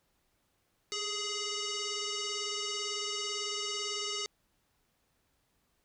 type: tone with frequency modulation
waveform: sine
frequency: 1260 Hz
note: D#6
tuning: 21 cents sharp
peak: -33 dBFS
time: 0.92-4.26 s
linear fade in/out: 0 ms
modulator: 834 Hz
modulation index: 6.6
effects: pink hiss -75 dBFS RMS until 5.84 s